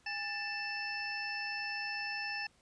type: harmonic tone with a mistuned harmonic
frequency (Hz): 883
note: A5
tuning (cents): +6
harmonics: 1 / 2 / 3 / 5 / 6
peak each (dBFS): -44 / -40 / -40 / -53 / -43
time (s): 0.06-2.47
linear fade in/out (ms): 5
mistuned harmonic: 1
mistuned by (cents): -140
effects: pink hiss -68 dBFS RMS until 2.61 s + resampled to 22050 Hz